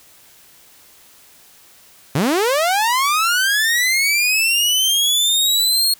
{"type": "linear sweep", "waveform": "sawtooth", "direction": "up", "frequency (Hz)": [123.47, 4322], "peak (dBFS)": -11, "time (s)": [2.15, 5.94], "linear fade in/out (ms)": 5, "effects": ["white hiss -48 dBFS RMS until 5.99 s"]}